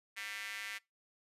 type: tone with high-pass filter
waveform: square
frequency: 105.2 Hz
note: G#2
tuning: 23 cents sharp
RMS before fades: -43 dBFS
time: 0.16-0.79 s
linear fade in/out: 20 ms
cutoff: 2000 Hz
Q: 3.2
effects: noise-tail reverb RT60 0.2 s tail -24 dB re dry + resampled to 32000 Hz